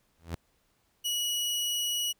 sawtooth tone with exponential growth, 83.5 Hz, E2, 23 cents sharp, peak -26 dBFS, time 0.18-0.35 s, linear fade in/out 5 ms, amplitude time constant 36 ms
sawtooth tone, 2919 Hz, F#7, 24 cents flat, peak -25 dBFS, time 1.04-2.13 s, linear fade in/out 20 ms
effects pink hiss -71 dBFS RMS until 2.19 s

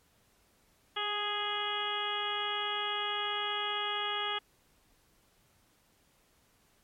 harmonic tone with a mistuned harmonic, 415.3 Hz, G#4, in tune, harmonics 1 / 2 / 3 / 4 / 5 / 6 / 7 / 8, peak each -42 / -39 / -37 / -41 / -42 / -46 / -38 / -37 dBFS, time 0.96-4.39 s, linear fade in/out 10 ms, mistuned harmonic 1, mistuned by -18 cents, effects pink hiss -68 dBFS RMS until 6.83 s + MP3 64 kbps

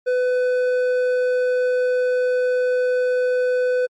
sine tone with hard clipping, 501 Hz, B4, 25 cents sharp, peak -18 dBFS, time 0.06-3.87 s, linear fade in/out 20 ms, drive 6 dB, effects MP3 48 kbps

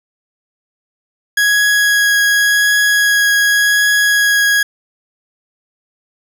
40% pulse tone with vibrato, 1661.2 Hz, G#6, in tune, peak -9 dBFS, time 1.37-4.63 s, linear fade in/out 5 ms, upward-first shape triangle, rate 0.89 Hz, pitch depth 9 cents each way, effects none

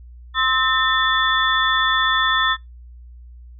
sine tone cluster, 1044 / 1297 / 1804 / 3466 Hz, C6 / E6 / A6 / A7, -4 / -28 / +43 / -27 cents, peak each -23 / -21 / -20 / -21 dBFS, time 0.34-2.57 s, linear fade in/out 50 ms, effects noise-tail reverb RT60 0.2 s tail -26 dB re dry + added 60 Hz sine -38 dBFS peak until 3.59 s

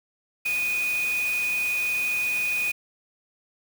sine tone in noise, 2478 Hz, D#7, 8 cents flat, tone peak -23 dBFS, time 0.45-2.72 s, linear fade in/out 10 ms, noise white, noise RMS -36 dBFS, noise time 0.45-2.72 s, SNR +10 dB, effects none

